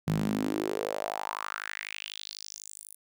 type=tone with high-pass filter sweep; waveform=sawtooth; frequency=52 Hz; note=G#1; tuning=3 cents sharp; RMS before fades=-34 dBFS; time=0.07-2.95 s; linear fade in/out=10 ms; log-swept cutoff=150 to 11000 Hz; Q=4.4; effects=none